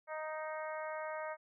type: harmonic tone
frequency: 311.1 Hz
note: D#4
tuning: in tune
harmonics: 2 / 3 / 4 / 5 / 6 / 7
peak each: -41 / -45 / -47 / -49 / -51 / -52 dBFS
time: 0.07-1.37 s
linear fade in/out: 50 ms
effects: none